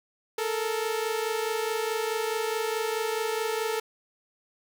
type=tone pair together; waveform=sawtooth; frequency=435.2 / 459.9 Hz; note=A4 / A#4; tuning=-19 / -23 cents; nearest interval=minor second; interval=96 cents; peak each=-25 / -27 dBFS; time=0.38-3.8 s; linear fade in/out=5 ms; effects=none